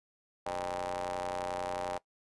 sawtooth ring-modulated tone, 91.3 Hz, F#2, 23 cents flat, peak -27 dBFS, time 0.46-1.98 s, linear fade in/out 5 ms, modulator 701 Hz, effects noise-tail reverb RT60 0.1 s tail -20 dB re dry + resampled to 24000 Hz

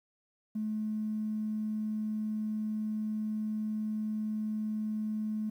triangle tone, 215.1 Hz, A3, 39 cents flat, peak -27 dBFS, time 0.55-5.5 s, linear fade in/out 10 ms, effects tanh soft clip ceiling -29 dBFS + 11-bit

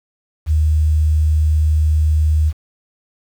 sine tone, 77.3 Hz, D#2, 11 cents flat, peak -11 dBFS, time 0.46-2.53 s, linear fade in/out 50 ms, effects 7-bit

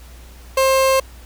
30% pulse tone, 531 Hz, C5, 25 cents sharp, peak -10 dBFS, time 0.57-1 s, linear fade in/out 5 ms, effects added 60 Hz sine -38 dBFS peak until 1.25 s + pink hiss -46 dBFS RMS until 1.25 s

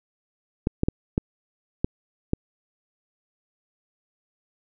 clicks, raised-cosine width 3 ms, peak -8 dBFS, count 6, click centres 0.671 / 0.834 / 0.885 / 1.179 / 1.845 / 2.334 s, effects none

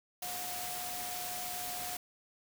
sine tone in noise, 720 Hz, F#5, 47 cents flat, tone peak -43 dBFS, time 0.22-1.97 s, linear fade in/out 5 ms, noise white, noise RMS -40 dBFS, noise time 0.22-1.97 s, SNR -6 dB, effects none

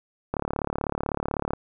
click train, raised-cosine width 1 ms, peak -12 dBFS, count 44, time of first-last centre 0.34-1.534 s, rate 36 Hz, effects none

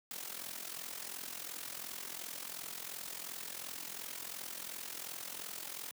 white noise with amplitude modulation, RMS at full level -41 dBFS, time 0.11-5.91 s, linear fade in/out 0 ms, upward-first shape sine, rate 42.8 Hz, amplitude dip 75%, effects high-pass 150 Hz 12 dB/octave

